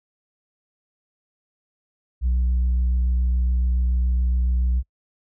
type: tone with vibrato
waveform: sine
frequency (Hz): 61.74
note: B1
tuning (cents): 0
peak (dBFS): -15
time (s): 2.21-4.83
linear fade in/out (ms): 50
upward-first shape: sine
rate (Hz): 7.1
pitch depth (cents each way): 12
effects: noise-tail reverb RT60 0.1 s tail -26 dB re dry + tanh soft clip ceiling -16 dBFS